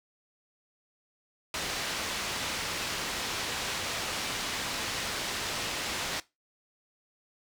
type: low-pass noise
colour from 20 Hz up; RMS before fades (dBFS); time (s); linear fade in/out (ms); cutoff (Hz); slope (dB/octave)
white; -34; 1.54-6.2; 2; 4800; 12
effects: noise-tail reverb RT60 0.2 s tail -18 dB re dry